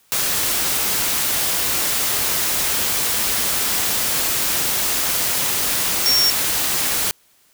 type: tone in noise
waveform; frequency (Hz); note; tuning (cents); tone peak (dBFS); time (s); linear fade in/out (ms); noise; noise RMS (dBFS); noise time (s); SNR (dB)
sine; 5520; F8; -21; -14; 6.06-6.3; 0; white; -20; 0.12-7.11; +3
effects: white hiss -57 dBFS RMS until 7.53 s